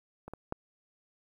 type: clicks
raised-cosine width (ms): 1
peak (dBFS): -29 / -26 / -19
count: 3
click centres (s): 0.28 / 0.336 / 0.524
effects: 10-bit